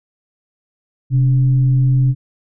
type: tone with frequency modulation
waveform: sine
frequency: 130 Hz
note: C3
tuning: 11 cents flat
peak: -10 dBFS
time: 1.1-2.15 s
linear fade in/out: 50 ms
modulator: 158 Hz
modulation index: 0.24
effects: none